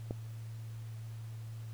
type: click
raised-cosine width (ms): 2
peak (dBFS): -24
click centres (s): 0.109
effects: added 112 Hz sine -41 dBFS peak until 1.73 s + pink hiss -60 dBFS RMS until 1.73 s